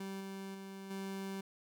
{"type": "tone with level steps", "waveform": "30% pulse", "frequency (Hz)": 194, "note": "G3", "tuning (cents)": -18, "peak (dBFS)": [-38, -40, -43, -37], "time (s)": [0, 1.41], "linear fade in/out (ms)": 5, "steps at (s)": [0.2, 0.54, 0.9], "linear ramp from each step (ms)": 10, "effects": []}